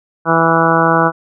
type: harmonic tone with a mistuned harmonic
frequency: 164.81 Hz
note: E3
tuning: in tune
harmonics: 1 / 2 / 3 / 4 / 5 / 6 / 7 / 8 / 9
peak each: -18 / -18 / -18 / -18 / -18 / -18 / -18 / -18 / -18 dBFS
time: 0.25-1.12 s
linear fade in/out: 50 ms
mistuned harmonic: 9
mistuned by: -16 cents
effects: none